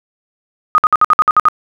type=tone bursts; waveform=sine; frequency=1244.5 Hz; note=D#6; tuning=in tune; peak=-5 dBFS; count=9; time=0.75-1.485 s; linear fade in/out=0 ms; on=31 ms; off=57 ms; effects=none